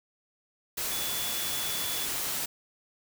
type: tone in noise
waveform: sine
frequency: 3438 Hz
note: A7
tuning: 41 cents flat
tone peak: -37 dBFS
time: 0.91-2.06 s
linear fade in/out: 10 ms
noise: white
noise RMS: -32 dBFS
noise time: 0.77-2.46 s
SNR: -8 dB
effects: none